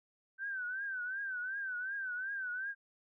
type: tone with vibrato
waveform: sine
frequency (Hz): 1538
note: G6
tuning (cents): -33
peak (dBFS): -36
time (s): 0.38-2.75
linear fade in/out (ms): 50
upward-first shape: triangle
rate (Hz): 2.7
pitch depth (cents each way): 120
effects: none